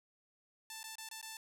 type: tone with dropouts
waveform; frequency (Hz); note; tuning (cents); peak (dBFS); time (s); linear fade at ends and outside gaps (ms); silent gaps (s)
5% pulse; 884; A5; +8; -33; 0.7-1.37; 2; 0.831-0.84 / 0.955-0.982 / 1.089-1.112 / 1.214-1.227
effects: none